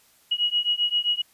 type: beating tone pair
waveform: sine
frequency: 2900 / 2907.6 Hz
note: F#7 / F#7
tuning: -35 / -31 cents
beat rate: 7.6 Hz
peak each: -24 dBFS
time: 0.31-1.22 s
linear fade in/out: 10 ms
effects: white hiss -59 dBFS RMS until 1.33 s + resampled to 32000 Hz